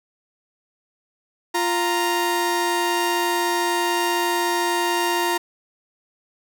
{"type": "tone pair together", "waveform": "sawtooth", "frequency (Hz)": [349, 931], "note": ["F4", "A#5"], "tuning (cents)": [-1, -2], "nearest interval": "octave + perfect fourth", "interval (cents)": 1699, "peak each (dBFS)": [-19, -18], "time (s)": [1.54, 5.38], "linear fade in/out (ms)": 10, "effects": []}